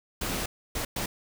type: noise bursts at uneven times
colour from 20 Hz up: pink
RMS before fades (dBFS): -31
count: 3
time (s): 0.21-0.46 / 0.75-0.85 / 0.96-1.06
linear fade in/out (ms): 5
effects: none